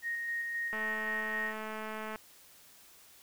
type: tone with tremolo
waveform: sine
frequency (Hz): 1864.7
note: A#6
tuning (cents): 0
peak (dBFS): -32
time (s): 0.02-1.54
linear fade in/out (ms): 50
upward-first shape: square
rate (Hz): 3.8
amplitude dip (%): 25
type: click train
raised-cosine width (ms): 0.5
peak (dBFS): -26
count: 311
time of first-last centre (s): 0.73-2.159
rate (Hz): 217
effects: white hiss -58 dBFS RMS until 3.22 s